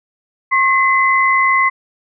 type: tone pair together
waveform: sine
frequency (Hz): 1079 / 2037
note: C#6 / C7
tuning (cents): -47 / -47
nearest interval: major seventh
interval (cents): 1100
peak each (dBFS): -13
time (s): 0.51-1.7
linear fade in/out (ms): 20
effects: none